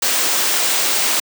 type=band-stop noise; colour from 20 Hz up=white; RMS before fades=-17 dBFS; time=0.02-1.2 s; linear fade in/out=5 ms; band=9900 to 14000 Hz; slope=96 dB/octave; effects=high-pass 300 Hz 12 dB/octave